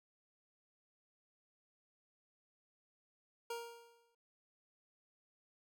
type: tone with exponential decay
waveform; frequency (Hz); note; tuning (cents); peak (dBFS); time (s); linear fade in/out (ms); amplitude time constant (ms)
25% pulse; 468.3; A#4; +8; -35; 3.5-4.15; 5; 140
effects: none